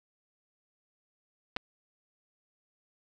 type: clicks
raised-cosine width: 0.3 ms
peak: -17 dBFS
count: 2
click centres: 1.564 / 1.568 s
effects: none